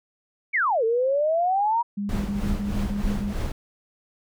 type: exponential two-way sweep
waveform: sine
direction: down then up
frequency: 2349 to 440 to 964 Hz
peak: -19 dBFS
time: 0.53-1.83 s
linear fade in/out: 20 ms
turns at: 0.84 s
type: tone bursts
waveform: sine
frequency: 202.6 Hz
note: G#3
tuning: 43 cents flat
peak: -25 dBFS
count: 9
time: 1.97-3.332 s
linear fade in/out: 10 ms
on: 130 ms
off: 24 ms
type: noise with tremolo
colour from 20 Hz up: brown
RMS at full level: -25 dBFS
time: 2.09-3.52 s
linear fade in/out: 2 ms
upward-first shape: triangle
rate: 3.2 Hz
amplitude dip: 65%
effects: none